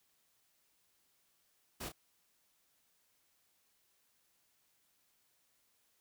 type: noise with echo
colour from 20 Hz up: pink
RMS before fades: -43 dBFS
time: 1.8-1.89 s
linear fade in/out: 10 ms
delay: 32 ms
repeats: 1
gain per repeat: -8 dB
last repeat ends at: 1.922 s
effects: white hiss -75 dBFS RMS until 6 s